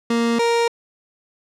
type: tone pair in turn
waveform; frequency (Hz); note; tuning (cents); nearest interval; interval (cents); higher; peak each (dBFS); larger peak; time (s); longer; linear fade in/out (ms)
30% pulse; 233.1 / 467.5; A#3 / A#4; 0 / +5; octave; 1205; second; -14 / -13; second; 0.1-0.39 / 0.39-0.68; neither; 5
effects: low-pass 7000 Hz 12 dB/octave